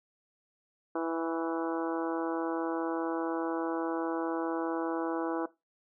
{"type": "harmonic tone with a mistuned harmonic", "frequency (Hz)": 164.81, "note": "E3", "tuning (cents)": 0, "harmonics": [2, 3, 4, 5, 6, 7, 8, 9], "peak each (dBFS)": [-32, -36, -38, -40, -42, -43, -44, -45], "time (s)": [0.95, 5.46], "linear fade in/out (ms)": 5, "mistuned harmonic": 7, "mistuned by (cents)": -31, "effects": ["noise-tail reverb RT60 0.2 s tail -17 dB re dry"]}